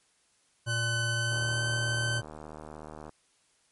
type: harmonic tone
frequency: 117 Hz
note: A#2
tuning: 7 cents sharp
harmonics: 1 / 3 / 5 / 7 / 9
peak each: -30 / -48 / -42 / -53 / -47 dBFS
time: 0.66-2.22 s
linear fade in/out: 20 ms
type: tone with pitch glide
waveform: sawtooth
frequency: 1510 to 1535.5 Hz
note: F#6 to G6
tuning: +35 to -36 cents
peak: -26 dBFS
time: 0.66-2.22 s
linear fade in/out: 50 ms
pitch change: +29 cents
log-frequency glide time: 1.04-1.63 s
type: click train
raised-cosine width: 1 ms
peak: -29 dBFS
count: 137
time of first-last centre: 1.32-3.093 s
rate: 76.7 Hz
effects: white hiss -68 dBFS RMS until 3.71 s + MP3 48 kbps